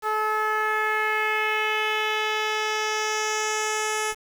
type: tone with low-pass filter sweep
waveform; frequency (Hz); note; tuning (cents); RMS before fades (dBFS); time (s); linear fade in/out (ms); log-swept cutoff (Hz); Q
10% pulse; 430.7; A4; -37; -25; 0.02-4.15; 50; 1200 to 9700; 2.1
effects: 7-bit